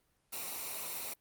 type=noise with comb filter; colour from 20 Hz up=white; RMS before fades=-40 dBFS; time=0.32-1.14 s; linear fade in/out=10 ms; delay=0.61 ms; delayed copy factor=-0.6; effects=pink hiss -75 dBFS RMS until 1.2 s + Opus 32 kbps